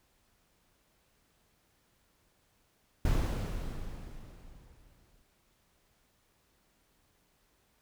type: noise with exponential decay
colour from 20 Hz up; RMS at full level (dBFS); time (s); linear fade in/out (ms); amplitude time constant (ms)
brown; -26; 3.05-5.22; 2; 470
effects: pink hiss -71 dBFS RMS until 7.81 s